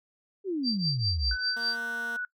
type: exponential sweep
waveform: sine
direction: down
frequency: 407.8 to 52.3 Hz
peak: -27 dBFS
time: 0.44-1.37 s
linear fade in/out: 50 ms
type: tone with tremolo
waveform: sine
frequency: 4685 Hz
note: D8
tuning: 5 cents flat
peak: -25 dBFS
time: 0.63-1.77 s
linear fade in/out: 50 ms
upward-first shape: triangle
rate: 5 Hz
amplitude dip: 100%
type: tone with pitch glide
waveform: sine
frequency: 1500 to 1475.9 Hz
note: F#6 to F#6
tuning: +23 to -5 cents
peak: -30 dBFS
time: 1.31-2.25 s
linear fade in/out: 2 ms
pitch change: -28 cents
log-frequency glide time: 1.73-2.11 s
type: tone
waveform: 10% pulse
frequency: 233.1 Hz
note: A#3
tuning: in tune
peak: -32 dBFS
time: 1.56-2.17 s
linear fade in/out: 10 ms
effects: noise-tail reverb RT60 0.1 s tail -22 dB re dry